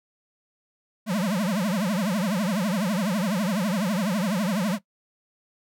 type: tone with vibrato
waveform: square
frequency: 196 Hz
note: G3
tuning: in tune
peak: -23 dBFS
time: 1.06-4.79 s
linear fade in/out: 50 ms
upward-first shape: triangle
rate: 12 Hz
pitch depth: 280 cents each way
effects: noise-tail reverb RT60 0.1 s tail -18 dB re dry